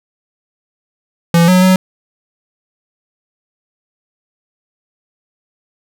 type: tone with pitch steps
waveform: square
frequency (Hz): 169.3 / 183.4 / 186.1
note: E3 / F#3 / F#3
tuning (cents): +46 / -15 / +10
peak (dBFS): -7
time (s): 1.34-1.76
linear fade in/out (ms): 2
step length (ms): 140
effects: none